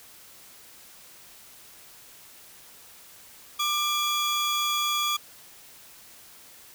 35% pulse tone pair together, 1191 / 3369 Hz, D6 / G#7, +24 / +24 cents, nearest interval octave + tritone, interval 1800 cents, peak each -25 dBFS, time 3.59-5.17 s, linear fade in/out 10 ms, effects white hiss -50 dBFS RMS until 6.74 s

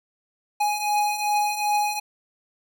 square beating tone pair, 831 / 833.6 Hz, G#5 / G#5, +1 / +6 cents, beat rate 2.6 Hz, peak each -28 / -23 dBFS, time 0.6-2 s, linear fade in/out 10 ms, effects none

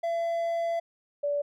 triangle / sine tone pair in turn, 674 / 577.7 Hz, E5 / D5, +38 / -29 cents, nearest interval minor third, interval 267 cents, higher first, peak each -24 / -25 dBFS, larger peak first, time 0.03-0.8 / 1.23-1.42 s, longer first, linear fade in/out 10 ms, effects none

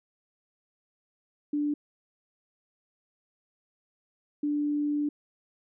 sine tone pair in turn, 293.7 / 293.7 Hz, D4 / D4, 0 / 0 cents, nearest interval unison, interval 0 cents, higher neither, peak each -25 dBFS, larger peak neither, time 1.53-1.74 / 4.43-5.09 s, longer second, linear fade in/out 5 ms, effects none

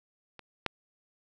clicks, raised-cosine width 0.3 ms, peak -29 / -12 dBFS, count 2, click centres 0.393 / 0.663 s, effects none

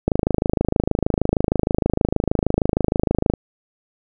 click train, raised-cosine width 2 ms, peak -3 dBFS, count 87, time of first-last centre 0.08-3.338 s, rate 26.4 Hz, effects none

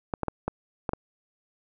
clicks, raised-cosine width 1 ms, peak -13 dBFS, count 6, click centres 0.138 / 0.233 / 0.283 / 0.48 / 0.892 / 0.934 s, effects none

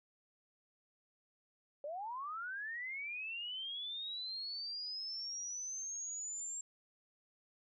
sine linear sweep, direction up, 554.4 to 7470 Hz, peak -40 dBFS, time 1.84-6.61 s, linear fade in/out 2 ms, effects none

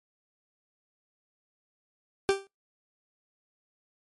40% pulse tone with exponential decay, 392 Hz, G4, in tune, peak -17 dBFS, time 2.29-2.47 s, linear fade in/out 0 ms, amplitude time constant 39 ms, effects noise-tail reverb RT60 0.2 s tail -21 dB re dry + MP3 48 kbps

